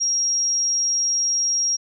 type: tone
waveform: sine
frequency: 5620 Hz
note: F8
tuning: 10 cents sharp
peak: -18 dBFS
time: 0-1.77 s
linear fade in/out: 20 ms
effects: none